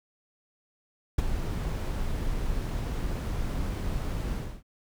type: noise with ADSR envelope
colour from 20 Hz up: brown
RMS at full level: -22 dBFS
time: 1.18-4.63 s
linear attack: 7 ms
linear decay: 24 ms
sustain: -8 dB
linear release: 290 ms
effects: none